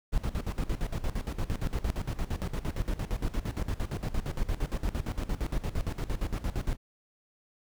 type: noise with tremolo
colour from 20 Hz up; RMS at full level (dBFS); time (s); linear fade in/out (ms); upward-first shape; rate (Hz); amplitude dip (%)
brown; -29; 0.12-6.77; 20; square; 8.7; 80
effects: none